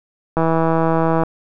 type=click train; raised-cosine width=1 ms; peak=-4 dBFS; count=142; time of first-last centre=0.37-1.235 s; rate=163 Hz; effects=none